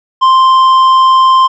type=tone with tanh clipping; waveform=sine; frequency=1046.5 Hz; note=C6; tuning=in tune; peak=-5 dBFS; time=0.21-1.48 s; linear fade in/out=20 ms; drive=7 dB; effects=none